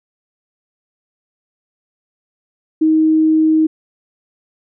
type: tone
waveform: sine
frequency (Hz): 315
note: D#4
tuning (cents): +21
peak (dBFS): -9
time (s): 2.81-3.67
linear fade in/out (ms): 10
effects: none